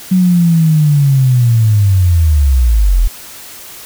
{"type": "linear sweep", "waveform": "sine", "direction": "down", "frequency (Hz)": [187.3, 38.41], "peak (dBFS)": -6, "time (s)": [0.11, 3.08], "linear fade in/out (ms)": 10, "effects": ["white hiss -32 dBFS RMS until 3.85 s"]}